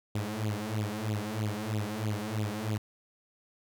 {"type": "tone with flanger", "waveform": "sawtooth", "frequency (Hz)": 106.7, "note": "G#2", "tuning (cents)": 47, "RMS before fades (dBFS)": -33, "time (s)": [0.15, 2.78], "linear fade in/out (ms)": 5, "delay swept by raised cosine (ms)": [0.27, 5.67], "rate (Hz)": 3.1, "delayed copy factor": 0.95, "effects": []}